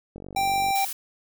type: click train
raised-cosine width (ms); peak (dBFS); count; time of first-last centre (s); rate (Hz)
2; -26; 27; 0.16-0.706; 47.6
type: tone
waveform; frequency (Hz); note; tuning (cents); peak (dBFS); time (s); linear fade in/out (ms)
square; 785; G5; +2; -22; 0.36-0.85; 5
type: noise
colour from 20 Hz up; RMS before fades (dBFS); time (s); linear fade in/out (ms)
blue; -32; 0.75-0.93; 5
effects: none